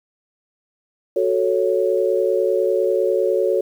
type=chord; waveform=sine; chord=F# minor; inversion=none; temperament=equal; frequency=370 / 440 / 554.4 Hz; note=F#4 / A4 / C#5; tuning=0 / 0 / 0 cents; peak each=-20 dBFS; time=1.16-3.61 s; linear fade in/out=5 ms; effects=8-bit